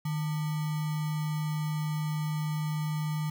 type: tone with sample-and-hold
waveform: sine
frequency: 153.4 Hz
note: D#3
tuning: 24 cents flat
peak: -28 dBFS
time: 0.05-3.3 s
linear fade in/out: 5 ms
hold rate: 1050 Hz
effects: none